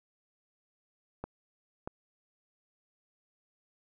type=clicks; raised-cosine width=1 ms; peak=-23 dBFS; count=2; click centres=1.24 / 1.875 s; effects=none